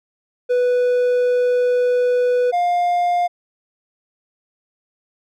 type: tone pair in turn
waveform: triangle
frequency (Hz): 493.9 / 705.2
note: B4 / F5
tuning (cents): 0 / +17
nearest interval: tritone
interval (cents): 617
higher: second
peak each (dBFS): -12 / -13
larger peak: first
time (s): 0.49-2.52 / 2.52-3.28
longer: first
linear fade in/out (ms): 20
effects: none